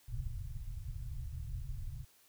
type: low-pass noise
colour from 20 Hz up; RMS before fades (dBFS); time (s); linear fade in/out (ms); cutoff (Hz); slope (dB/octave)
pink; -41; 0.08-2.05; 10; 140; 96
effects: white hiss -66 dBFS RMS until 2.28 s